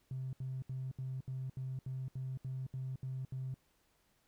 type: tone bursts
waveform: triangle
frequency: 130.81 Hz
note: C3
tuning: in tune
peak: -34 dBFS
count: 12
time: 0.11-3.542 s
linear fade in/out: 2 ms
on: 220 ms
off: 72 ms
effects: tanh soft clip ceiling -35 dBFS + pink hiss -74 dBFS RMS until 4.27 s